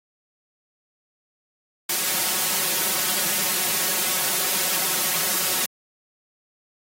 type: noise with comb filter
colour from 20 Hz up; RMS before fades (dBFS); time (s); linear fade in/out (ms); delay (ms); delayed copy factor
white; -23; 1.89-5.66; 5; 5.4; +0.85
effects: high-pass 150 Hz 12 dB/octave + AAC 48 kbps